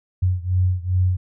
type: beating tone pair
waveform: sine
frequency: 90.6 / 93.1 Hz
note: F#2 / F#2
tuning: -36 / +11 cents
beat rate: 2.5 Hz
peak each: -19 / -21 dBFS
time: 0.22-1.17 s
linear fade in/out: 10 ms
effects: none